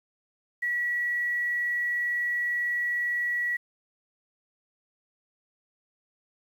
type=tone with quantisation; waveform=sine; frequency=1933 Hz; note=B6; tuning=38 cents flat; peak=-25 dBFS; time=0.62-3.57 s; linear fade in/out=10 ms; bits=9; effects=none